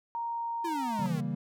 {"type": "tone with pitch glide", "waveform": "sine", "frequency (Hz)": [932.3, 925.9], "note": ["A#5", "A#5"], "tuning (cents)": [0, -12], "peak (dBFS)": -31, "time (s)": [0.15, 1.06], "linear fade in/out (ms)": 0, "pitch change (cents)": -12, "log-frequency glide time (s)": [0.29, 0.87]}
{"type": "exponential sweep", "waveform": "square", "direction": "down", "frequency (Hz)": [351, 146.83], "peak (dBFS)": -34, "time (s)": [0.64, 1.21], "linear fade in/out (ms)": 10}
{"type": "chord", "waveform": "triangle", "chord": "C# diminished seventh", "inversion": "none", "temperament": "equal", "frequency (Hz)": [138.59, 164.81, 196, 233.1], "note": ["C#3", "E3", "G3", "Bb3"], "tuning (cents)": [0, 0, 0, 0], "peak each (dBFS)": -34, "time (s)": [0.99, 1.35], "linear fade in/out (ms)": 5}
{"effects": []}